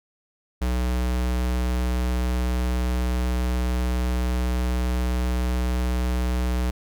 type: tone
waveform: square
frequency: 61.74 Hz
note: B1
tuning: in tune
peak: -22 dBFS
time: 0.61-6.71 s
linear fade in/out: 10 ms
effects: none